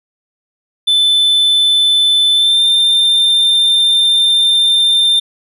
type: tone with pitch glide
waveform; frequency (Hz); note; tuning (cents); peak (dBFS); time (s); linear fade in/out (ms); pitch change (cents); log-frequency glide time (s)
triangle; 3520 to 3592; A7 to A7; 0 to +35; -7; 0.87-5.2; 10; +35; 2.34-2.62
effects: none